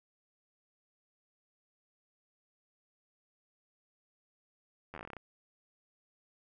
slowing click train, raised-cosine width 0.5 ms, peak -29 dBFS, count 12, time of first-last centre 4.94-5.167 s, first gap 11 ms, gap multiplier 1.12, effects none

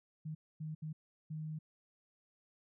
sine tone bursts at uneven times, 155.56 Hz, D#3, in tune, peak -39 dBFS, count 4, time 0.25-0.35 / 0.6-0.75 / 0.82-0.93 / 1.3-1.59 s, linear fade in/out 10 ms, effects none

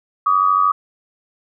sine tone pair together, 1151.2 / 1244.5 Hz, D6 / D#6, -35 / 0 cents, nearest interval minor second, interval 135 cents, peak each -15 dBFS, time 0.26-0.72 s, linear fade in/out 5 ms, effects none

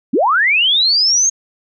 sine linear sweep, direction up, 193.5 to 6540 Hz, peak -10 dBFS, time 0.13-1.3 s, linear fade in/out 10 ms, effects none

